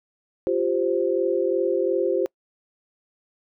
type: chord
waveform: sine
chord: F suspended second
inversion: none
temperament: equal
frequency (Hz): 349.2 / 392 / 523.3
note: F4 / G4 / C5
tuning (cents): 0 / 0 / 0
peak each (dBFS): -24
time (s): 0.47-2.26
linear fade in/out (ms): 0
effects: noise-tail reverb RT60 0.1 s tail -26 dB re dry